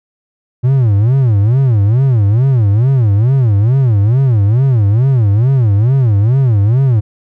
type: tone with vibrato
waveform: triangle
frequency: 116.7 Hz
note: A#2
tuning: 2 cents sharp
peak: -5 dBFS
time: 0.63-7.01 s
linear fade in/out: 20 ms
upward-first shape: sine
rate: 2.3 Hz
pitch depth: 280 cents each way
effects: none